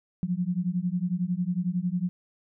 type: beating tone pair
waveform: sine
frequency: 173.3 / 184.3 Hz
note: F3 / F#3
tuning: -13 / -7 cents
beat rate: 11 Hz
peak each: -28 dBFS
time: 0.23-2.09 s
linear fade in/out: 0 ms
effects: none